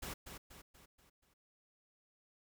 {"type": "noise with echo", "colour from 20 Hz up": "pink", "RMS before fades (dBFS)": -44, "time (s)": [0.02, 0.14], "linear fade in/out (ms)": 10, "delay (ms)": 240, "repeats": 5, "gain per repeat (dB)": -6, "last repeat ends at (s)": 1.34, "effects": []}